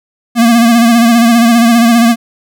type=tone with vibrato; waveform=square; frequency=233.1 Hz; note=A#3; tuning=in tune; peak=-5 dBFS; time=0.35-2.16 s; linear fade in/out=50 ms; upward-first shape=sine; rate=15 Hz; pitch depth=50 cents each way; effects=none